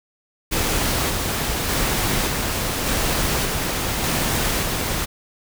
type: noise with tremolo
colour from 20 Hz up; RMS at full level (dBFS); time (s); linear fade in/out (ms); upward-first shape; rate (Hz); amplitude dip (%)
pink; -21; 0.51-5.06; 20; square; 0.85; 25
effects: none